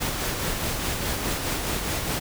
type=noise with tremolo; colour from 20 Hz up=pink; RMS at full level=-26 dBFS; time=0-2.2 s; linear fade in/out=20 ms; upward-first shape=sine; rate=4.8 Hz; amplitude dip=35%; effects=none